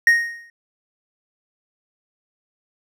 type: tone with exponential decay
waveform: triangle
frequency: 1864.7 Hz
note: A#6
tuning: in tune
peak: -6 dBFS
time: 0.07-0.5 s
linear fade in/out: 2 ms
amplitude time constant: 93 ms
effects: none